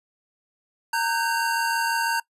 square tone cluster, 921 / 1523 / 1609 Hz, A#5 / F#6 / G6, -21 / +50 / +45 cents, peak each -25 / -28 / -31 dBFS, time 0.93-2.2 s, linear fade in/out 5 ms, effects noise-tail reverb RT60 0.1 s tail -21 dB re dry + resampled to 32000 Hz

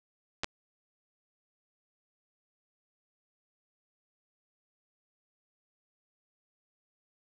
clicks, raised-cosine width 0.2 ms, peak -14 dBFS, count 2, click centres 0.435 / 0.444 s, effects resampled to 22050 Hz + 9-bit

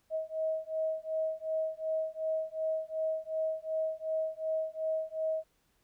sine beating tone pair, 634 / 636.7 Hz, D#5 / D#5, +32 / +40 cents, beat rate 2.7 Hz, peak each -34 / -34 dBFS, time 0.1-5.44 s, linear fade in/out 50 ms, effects pink hiss -73 dBFS RMS until 5.83 s

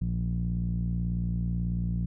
sawtooth tone with low-pass filter, 58.27 Hz, A#1, in tune, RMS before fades -29 dBFS, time 0.01-2.06 s, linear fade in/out 5 ms, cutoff 160 Hz, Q 5.6, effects none

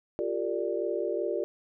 sine chord, G minor seventh, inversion third, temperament equal with one note detuned, 349.2 / 392 / 457.1 / 587.3 Hz, F4 / G4 / Bb4 / D5, 0 / 0 / -34 / 0 cents, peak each -33 dBFS, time 0.19-1.44 s, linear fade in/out 0 ms, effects none

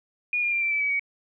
sine tone with pitch steps, 2444 / 2410 / 2377 / 2344 / 2312 / 2280 / 2249 Hz, D#7 / D7 / D7 / D7 / D7 / C#7 / C#7, -32 / +44 / +20 / -4 / -28 / +48 / +24 cents, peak -22 dBFS, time 0.33-0.995 s, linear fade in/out 2 ms, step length 95 ms, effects none

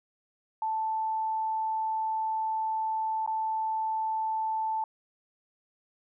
sine tone with dropouts, 880 Hz, A5, in tune, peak -27 dBFS, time 0.62-4.84 s, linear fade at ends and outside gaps 2 ms, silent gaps 3.263-3.275 s, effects none

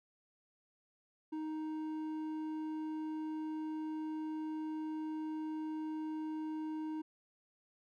sine tone with hard clipping, 311.8 Hz, D#4, 4 cents sharp, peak -39 dBFS, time 1.32-7.02 s, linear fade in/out 10 ms, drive 6 dB, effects none

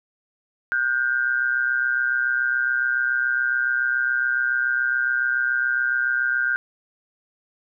sine tone pair together, 1440.9 / 1568 Hz, F#6 / G6, -46 / 0 cents, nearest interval minor second, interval 146 cents, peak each -22 dBFS, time 0.72-6.56 s, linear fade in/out 0 ms, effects none

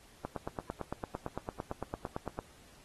click train, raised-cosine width 1 ms, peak -22 dBFS, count 20, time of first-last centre 0.25-2.39 s, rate 8.88 Hz, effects pink hiss -60 dBFS RMS until 2.84 s + AAC 32 kbps

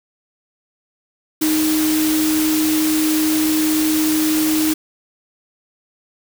sine tone in noise, 311.1 Hz, D#4, in tune, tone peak -15 dBFS, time 1.41-4.74 s, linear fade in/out 10 ms, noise white, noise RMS -23 dBFS, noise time 1.41-4.74 s, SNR +5 dB, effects none

